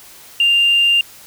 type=tone with frequency modulation; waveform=sine; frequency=2794 Hz; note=F7; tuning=in tune; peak=-9 dBFS; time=0.4-1.01 s; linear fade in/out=2 ms; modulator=48.6 Hz; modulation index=0.27; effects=tanh soft clip ceiling -6 dBFS + white hiss -41 dBFS RMS until 1.26 s